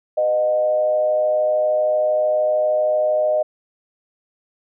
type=tone with frequency modulation; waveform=sine; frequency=616 Hz; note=D#5; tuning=17 cents flat; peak=-15 dBFS; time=0.17-3.43 s; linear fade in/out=10 ms; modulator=113 Hz; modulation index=0.48; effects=none